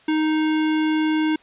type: tone with notch filter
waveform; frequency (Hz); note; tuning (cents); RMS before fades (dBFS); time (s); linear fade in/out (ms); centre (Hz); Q
square; 311.1; D#4; 0; -20; 0.08-1.36; 5; 700; 1.5
effects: white hiss -53 dBFS RMS until 1.42 s + resampled to 8000 Hz